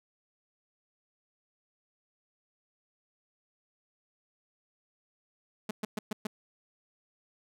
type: tone bursts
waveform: sawtooth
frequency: 213.4 Hz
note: G#3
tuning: 47 cents sharp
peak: -27 dBFS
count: 5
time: 5.69-6.27 s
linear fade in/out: 5 ms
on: 20 ms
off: 120 ms
effects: none